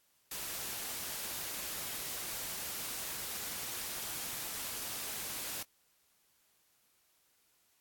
white noise, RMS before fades -40 dBFS, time 0.31-5.63 s, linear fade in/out 5 ms, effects white hiss -72 dBFS RMS until 7.8 s + AAC 64 kbps

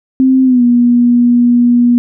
sine tone with pitch glide, 261.6 to 241.3 Hz, C4 to B3, 0 to -40 cents, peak -5 dBFS, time 0.2-1.98 s, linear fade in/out 0 ms, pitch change -140 cents, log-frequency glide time 0.44-0.63 s, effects none

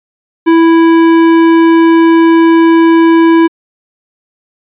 sine tone with tanh clipping, 330 Hz, E4, 2 cents sharp, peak -5 dBFS, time 0.46-3.48 s, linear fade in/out 20 ms, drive 15 dB, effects resampled to 8000 Hz

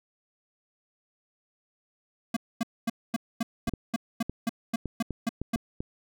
square tone bursts, 229.2 Hz, A#3, 29 cents flat, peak -25 dBFS, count 13, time 2.34-5.558 s, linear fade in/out 5 ms, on 26 ms, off 240 ms
clicks, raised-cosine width 3 ms, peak -19 dBFS, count 8, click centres 3.682 / 3.737 / 4.296 / 4.857 / 5.107 / 5.416 / 5.559 / 5.805 s
effects none

